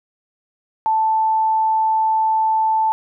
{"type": "tone", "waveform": "sine", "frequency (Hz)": 880, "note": "A5", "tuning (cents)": 0, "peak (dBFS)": -14, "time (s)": [0.86, 2.92], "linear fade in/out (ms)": 0, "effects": []}